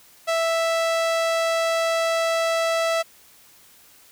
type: tone with low-pass filter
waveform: sawtooth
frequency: 659.3 Hz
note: E5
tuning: in tune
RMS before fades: -22 dBFS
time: 0.27-3.03 s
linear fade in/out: 20 ms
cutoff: 9800 Hz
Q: 0.52
effects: white hiss -52 dBFS RMS until 4.11 s